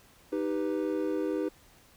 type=chord; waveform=triangle; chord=Eb augmented; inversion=none; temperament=equal; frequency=311.1 / 392 / 493.9 Hz; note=Eb4 / G4 / B4; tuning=0 / 0 / 0 cents; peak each=-29 / -31 / -32 dBFS; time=0.32-1.49 s; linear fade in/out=10 ms; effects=pink hiss -59 dBFS RMS until 1.96 s